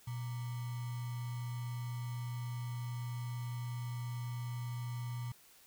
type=tone with sample-and-hold; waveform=sine; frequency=121.2 Hz; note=B2; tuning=32 cents flat; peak=-37 dBFS; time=0.07-5.32 s; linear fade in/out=5 ms; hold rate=1050 Hz; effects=white hiss -62 dBFS RMS until 5.66 s